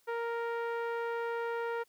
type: tone with low-pass filter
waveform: sawtooth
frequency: 466.2 Hz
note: A#4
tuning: in tune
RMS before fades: -35 dBFS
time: 0.07-1.84 s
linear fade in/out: 20 ms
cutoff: 1600 Hz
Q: 1.2
effects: white hiss -70 dBFS RMS until 1.88 s